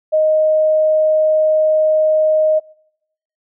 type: tone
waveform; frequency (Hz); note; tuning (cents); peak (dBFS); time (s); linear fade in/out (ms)
sine; 622.3; D#5; 0; -10; 0.12-2.6; 20
effects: noise-tail reverb RT60 0.8 s tail -25 dB re dry